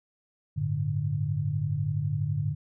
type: chord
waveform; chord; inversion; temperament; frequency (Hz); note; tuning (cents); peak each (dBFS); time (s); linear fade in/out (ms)
sine; G suspended second; none; equal; 98 / 110 / 146.83; G2 / A2 / D3; 0 / 0 / 0; -32 / -31 / -28; 0.56-2.55; 20
effects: none